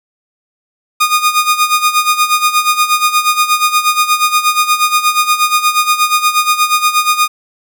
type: tone with tremolo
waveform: sawtooth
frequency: 1228 Hz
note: D#6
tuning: 23 cents flat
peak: -3 dBFS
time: 1-7.28 s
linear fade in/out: 10 ms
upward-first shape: sine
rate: 8.4 Hz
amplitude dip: 75%
effects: none